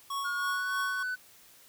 square tone with tremolo, 1108.7 Hz, C#6, in tune, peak -31 dBFS, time 0.1-1.03 s, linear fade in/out 5 ms, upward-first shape triangle, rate 3.2 Hz, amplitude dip 65%
triangle tone with pitch glide, 1433 to 1499.9 Hz, F6 to F#6, +44 to +23 cents, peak -29 dBFS, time 0.24-1.16 s, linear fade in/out 20 ms, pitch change +79 cents, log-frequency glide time 0.35-0.72 s
effects white hiss -57 dBFS RMS until 1.68 s

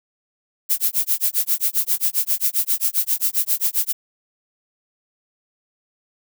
violet noise with tremolo, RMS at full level -17 dBFS, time 0.69-3.93 s, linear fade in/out 20 ms, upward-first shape sine, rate 7.5 Hz, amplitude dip 100%, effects none

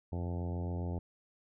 harmonic tone with a mistuned harmonic, 87.31 Hz, F2, in tune, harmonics 1 / 2 / 3 / 4 / 5 / 6 / 7 / 8 / 9 / 10, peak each -35 / -41 / -45 / -47 / -49 / -51 / -52 / -53 / -54 / -55 dBFS, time 0.12-0.99 s, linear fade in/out 5 ms, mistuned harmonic 1, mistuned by +18 cents, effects none

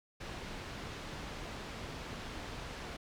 pink low-pass noise, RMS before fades -44 dBFS, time 0.2-2.97 s, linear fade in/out 10 ms, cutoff 4500 Hz, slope 12 dB/octave, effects none

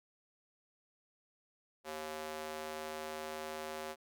square tone with high-pass filter, 77.7 Hz, D#2, 2 cents flat, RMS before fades -43 dBFS, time 1.84-3.96 s, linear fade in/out 50 ms, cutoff 500 Hz, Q 1.3, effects none

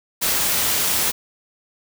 white noise, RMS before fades -20 dBFS, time 0.21-1.12 s, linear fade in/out 20 ms, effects none

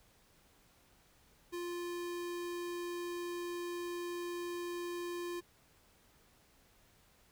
square tone, 349.2 Hz, F4, in tune, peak -39 dBFS, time 1.52-5.41 s, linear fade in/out 20 ms, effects pink hiss -67 dBFS RMS until 7.31 s

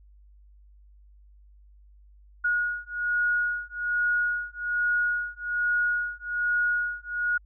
sine beating tone pair, 1446 / 1447.2 Hz, F#6 / F#6, -40 / -39 cents, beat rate 1.2 Hz, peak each -27 / -27 dBFS, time 2.44-7.38 s, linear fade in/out 10 ms, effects added 50 Hz sine -51 dBFS peak until 7.45 s

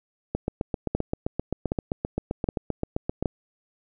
two click trains, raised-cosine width 2 ms, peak -12 / -10 dBFS, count 23 / 4, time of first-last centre 0.35-3.226 / 0.95-3.258 s, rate 7.65 / 1.3 Hz, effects none

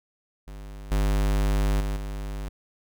square tone with level steps, 50 Hz, G1, 35 cents sharp, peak -38 / -21 / -26 / -31 dBFS, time 0.47-2.49 s, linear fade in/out 10 ms, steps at 0.91 / 1.8 / 1.96 s, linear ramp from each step 10 ms, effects none

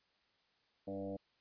sine tone with frequency modulation, 392 Hz, G4, in tune, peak -39 dBFS, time 0.87-1.17 s, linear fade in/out 10 ms, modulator 97.7 Hz, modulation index 2.5, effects white hiss -75 dBFS RMS until 1.4 s + resampled to 11025 Hz

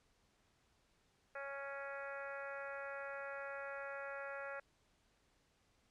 harmonic tone, 277.5 Hz, C#4, 2 cents sharp, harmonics 2 / 3 / 4 / 5 / 6 / 7 / 8 / 9, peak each -47 / -54 / -56 / -49 / -51 / -55 / -60 / -59 dBFS, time 1.35-4.6 s, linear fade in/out 5 ms, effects pink hiss -75 dBFS RMS until 5.9 s + low-pass 8000 Hz 12 dB/octave

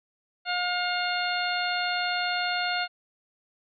harmonic tone with a mistuned harmonic, 715 Hz, F5, 41 cents sharp, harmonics 1 / 2 / 3 / 4 / 5 / 6, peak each -30 / -30 / -34 / -34 / -37 / -34 dBFS, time 0.45-2.88 s, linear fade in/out 50 ms, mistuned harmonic 4, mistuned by -35 cents, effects none

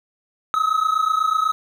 triangle tone pair together, 1264 / 1292.1 Hz, D#6 / E6, +27 / -35 cents, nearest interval unison, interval 38 cents, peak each -18 dBFS, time 0.54-1.52 s, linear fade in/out 0 ms, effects none

